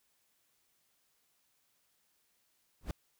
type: noise with exponential growth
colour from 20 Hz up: brown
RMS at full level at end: -29 dBFS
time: 2.81-2.91 s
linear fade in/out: 2 ms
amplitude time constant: 21 ms
effects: white hiss -75 dBFS RMS until 3.19 s